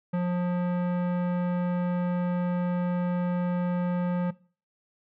sine tone with tanh clipping, 177.6 Hz, F3, 29 cents sharp, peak -26 dBFS, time 0.13-4.31 s, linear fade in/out 10 ms, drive 17 dB, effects noise-tail reverb RT60 0.4 s tail -20 dB re dry

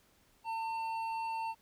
triangle tone with hard clipping, 901 Hz, A5, 41 cents sharp, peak -36 dBFS, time 0.44-1.55 s, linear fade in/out 50 ms, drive 11 dB, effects pink hiss -68 dBFS RMS until 1.61 s

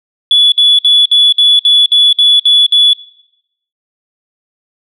sine tone bursts, 3424 Hz, A7, 48 cents flat, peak -3 dBFS, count 10, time 0.31-2.932 s, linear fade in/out 2 ms, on 210 ms, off 58 ms, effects noise-tail reverb RT60 0.8 s tail -18 dB re dry + tanh soft clip ceiling 0 dBFS

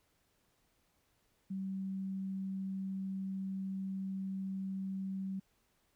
sine tone, 191.9 Hz, G3, 37 cents flat, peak -36 dBFS, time 1.5-5.4 s, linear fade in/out 10 ms, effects pink hiss -75 dBFS RMS until 5.95 s

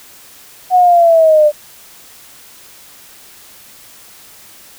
sine linear sweep, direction down, 740 to 590 Hz, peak -5 dBFS, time 0.7-1.52 s, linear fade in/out 50 ms, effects white hiss -40 dBFS RMS until 4.78 s

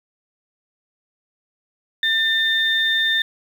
sine tone pair together, 1795 / 3610 Hz, A6 / A7, +34 / +44 cents, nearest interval octave, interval 1210 cents, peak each -19 / -19 dBFS, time 2.03-3.22 s, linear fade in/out 2 ms, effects 7-bit

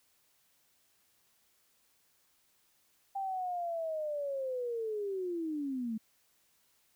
sine linear sweep, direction down, 791 to 214.5 Hz, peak -33 dBFS, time 3.15-5.98 s, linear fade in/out 10 ms, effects white hiss -71 dBFS RMS until 6.95 s

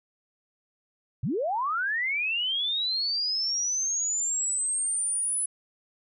sine linear sweep, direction up, 94.2 to 10150 Hz, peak -25 dBFS, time 1.23-5.46 s, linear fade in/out 5 ms, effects none

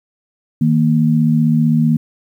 sine tone pair together, 157.44 / 233.1 Hz, D#3 / A#3, +21 / 0 cents, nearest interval perfect fifth, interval 679 cents, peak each -13 dBFS, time 0.61-1.97 s, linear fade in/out 5 ms, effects 8-bit

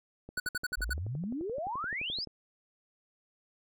click train, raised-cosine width 2 ms, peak -32 dBFS, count 24, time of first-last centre 0.29-2.273 s, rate 11.6 Hz
square tone bursts, 1480 Hz, F#6, in tune, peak -31 dBFS, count 7, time 0.37-0.934 s, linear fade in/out 5 ms, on 30 ms, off 59 ms
sine exponential sweep, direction up, 39.64 to 5330 Hz, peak -33 dBFS, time 0.77-2.25 s, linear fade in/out 10 ms
effects none

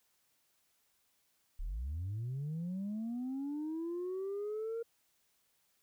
sine linear sweep, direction up, 31.38 to 466.2 Hz, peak -34 dBFS, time 1.59-4.83 s, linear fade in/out 10 ms, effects tanh soft clip ceiling -34 dBFS + white hiss -75 dBFS RMS until 5.82 s

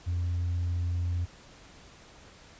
triangle tone with tanh clipping, 87.31 Hz, F2, in tune, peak -27 dBFS, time 0.06-1.26 s, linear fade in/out 20 ms, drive 6 dB, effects pink hiss -53 dBFS RMS until 2.59 s + resampled to 16000 Hz

